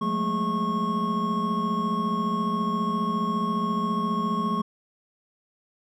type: tone cluster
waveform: triangle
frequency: 179.3 / 209.3 / 223.9 / 415.6 / 1093 Hz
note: F3 / G#3 / A3 / G#4 / C#6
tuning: +46 / +14 / +30 / +1 / -25 cents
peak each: -29 / -28 / -28 / -34 / -25 dBFS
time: 0.01-4.62 s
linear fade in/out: 10 ms
effects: none